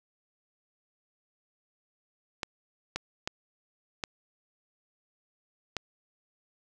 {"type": "clicks", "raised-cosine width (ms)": 0.2, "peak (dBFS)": -14, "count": 5, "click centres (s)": [2.432, 2.96, 3.275, 4.038, 5.767], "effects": []}